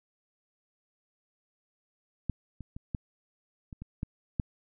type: clicks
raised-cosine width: 5 ms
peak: -17 / -29 / -28 / -19 / -30 / -28 / -20 / -15 dBFS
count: 8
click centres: 2.297 / 2.607 / 2.765 / 2.948 / 3.728 / 3.82 / 4.031 / 4.398 s
effects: none